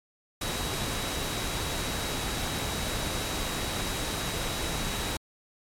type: tone in noise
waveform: sine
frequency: 3855 Hz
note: B7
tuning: 43 cents flat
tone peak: -40 dBFS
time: 0.41-5.17 s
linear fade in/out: 5 ms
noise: pink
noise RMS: -31 dBFS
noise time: 0.41-5.17 s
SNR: -12 dB
effects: low-pass 12000 Hz 12 dB/octave + MP3 96 kbps